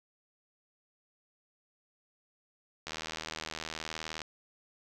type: click train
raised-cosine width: 0.2 ms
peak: -20 dBFS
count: 108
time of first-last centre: 2.87-4.218 s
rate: 79.4 Hz
effects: none